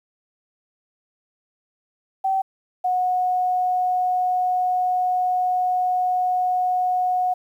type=tone pair in turn; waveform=sine; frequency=769 / 730.8 Hz; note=G5 / F#5; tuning=-33 / -22 cents; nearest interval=minor second; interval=89 cents; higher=first; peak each=-18 dBFS; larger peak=neither; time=2.24-2.42 / 2.84-7.34 s; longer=second; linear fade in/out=10 ms; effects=9-bit